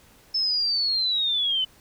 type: linear sweep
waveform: sine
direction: down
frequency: 5274 to 3003 Hz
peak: -21 dBFS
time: 0.34-1.65 s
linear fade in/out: 10 ms
effects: pink hiss -55 dBFS RMS until 1.8 s